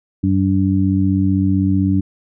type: harmonic tone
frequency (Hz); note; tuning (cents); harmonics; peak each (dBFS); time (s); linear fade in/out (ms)
95.7; G2; -41; 1 / 2 / 3; -17 / -17 / -17; 0.23-2.01; 10
effects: none